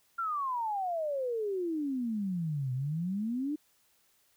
sine exponential two-way sweep, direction down then up, 1396.9 to 124.6 to 308.6 Hz, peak -30 dBFS, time 0.18-3.56 s, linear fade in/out 10 ms, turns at 2.73 s, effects white hiss -69 dBFS RMS until 4.36 s

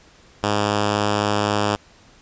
5% pulse tone, 103.83 Hz, G#2, in tune, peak -7 dBFS, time 0.43-1.76 s, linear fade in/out 5 ms, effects pink hiss -51 dBFS RMS until 2.21 s + resampled to 16000 Hz

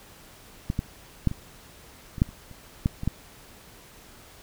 clicks, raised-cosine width 5 ms, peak -13 / -13 / -8 / -20 / -23 / -6 / -30 / -30 / -9 / -20 / -11 dBFS, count 11, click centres 0.701 / 0.791 / 1.273 / 1.314 / 2.182 / 2.219 / 2.29 / 2.513 / 2.859 / 3.034 / 3.076 s, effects pink hiss -50 dBFS RMS until 4.42 s

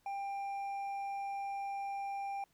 triangle tone with hard clipping, 794 Hz, G5, 22 cents sharp, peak -38 dBFS, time 0.06-2.44 s, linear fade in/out 2 ms, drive 8 dB, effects pink hiss -73 dBFS RMS until 2.53 s

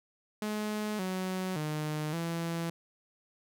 sawtooth tone with pitch steps, 212 / 186.3 / 152.6 / 167.4 Hz, G#3 / F#3 / D#3 / E3, +36 / +12 / -33 / +27 cents, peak -28 dBFS, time 0.42-2.7 s, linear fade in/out 2 ms, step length 570 ms, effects none

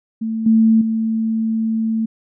sine tone with level steps, 222.9 Hz, A3, 23 cents sharp, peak -19 / -9 / -16 dBFS, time 0.21-2.06 s, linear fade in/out 10 ms, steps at 0.46 / 0.81 s, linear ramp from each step 5 ms, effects none

